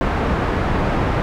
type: low-pass noise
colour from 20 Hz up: pink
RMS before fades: -19 dBFS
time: 0.01-1.22 s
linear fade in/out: 0 ms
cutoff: 1500 Hz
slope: 12 dB/octave
effects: none